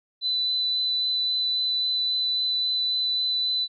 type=tone with vibrato; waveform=sine; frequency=4000 Hz; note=B7; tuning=21 cents sharp; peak=-22 dBFS; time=0.21-3.68 s; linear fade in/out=50 ms; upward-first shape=sine; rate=3.7 Hz; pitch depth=8 cents each way; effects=none